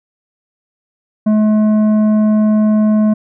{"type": "tone with tanh clipping", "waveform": "sine", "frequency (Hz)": 214, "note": "A3", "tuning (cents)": -48, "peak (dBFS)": -10, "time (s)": [1.26, 3.14], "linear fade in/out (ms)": 10, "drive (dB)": 9, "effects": []}